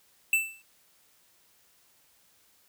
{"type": "tone with exponential decay", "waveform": "square", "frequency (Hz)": 2655, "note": "E7", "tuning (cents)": 12, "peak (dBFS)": -19, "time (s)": [0.33, 0.62], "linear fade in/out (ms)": 2, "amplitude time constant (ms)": 63, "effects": ["white hiss -64 dBFS RMS until 2.68 s"]}